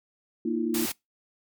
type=chord; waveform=sine; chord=Bb suspended fourth; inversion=none; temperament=equal with one note detuned; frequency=233.1 / 311.1 / 342.6 Hz; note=Bb3 / Eb4 / F4; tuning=0 / 0 / -33 cents; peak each=-28 / -30 / -29 dBFS; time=0.45-0.86 s; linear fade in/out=5 ms
type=noise; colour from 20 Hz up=white; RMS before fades=-31 dBFS; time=0.74-0.92 s; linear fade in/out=5 ms
effects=noise-tail reverb RT60 0.2 s tail -26 dB re dry + MP3 96 kbps